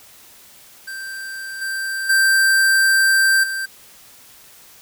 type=tone with level steps; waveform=square; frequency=1568 Hz; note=G6; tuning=in tune; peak=-29 / -23 / -13 / -23 dBFS; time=0.87-3.66 s; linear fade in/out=10 ms; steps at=1.61 / 2.09 / 3.43 s; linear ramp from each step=10 ms; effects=white hiss -46 dBFS RMS until 4.81 s